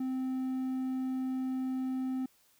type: tone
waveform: triangle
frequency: 259.7 Hz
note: C4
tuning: 13 cents flat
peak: -29 dBFS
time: 0-2.26 s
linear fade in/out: 5 ms
effects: white hiss -67 dBFS RMS until 2.59 s